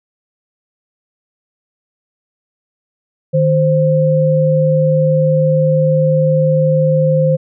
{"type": "tone pair together", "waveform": "sine", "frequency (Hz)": [154.32, 523.3], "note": ["D#3", "C5"], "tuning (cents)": [-14, 0], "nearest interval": "octave + major sixth", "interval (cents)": 2114, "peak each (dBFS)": -12, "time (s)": [3.33, 7.37], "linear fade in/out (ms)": 20, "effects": []}